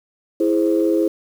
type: chord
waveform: sine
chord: E augmented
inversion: none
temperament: equal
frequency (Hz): 329.6 / 415.3 / 523.3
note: E4 / G#4 / B#4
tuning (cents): 0 / 0 / 0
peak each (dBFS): -16 / -20 / -21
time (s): 0.4-1.08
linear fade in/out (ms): 5
effects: tanh soft clip ceiling -5 dBFS + 7-bit